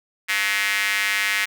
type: tone with high-pass filter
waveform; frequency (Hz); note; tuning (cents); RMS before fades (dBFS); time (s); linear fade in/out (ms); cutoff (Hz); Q
square; 100; G2; +35; -22; 0.28-1.46; 20; 2000; 3.6
effects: none